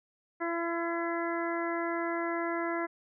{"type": "harmonic tone", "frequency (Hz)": 337.7, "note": "E4", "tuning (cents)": 42, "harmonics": [1, 2, 3, 4, 5, 6], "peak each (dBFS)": [-33, -36, -38, -39, -40, -41], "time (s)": [0.4, 2.87], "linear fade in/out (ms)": 20, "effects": []}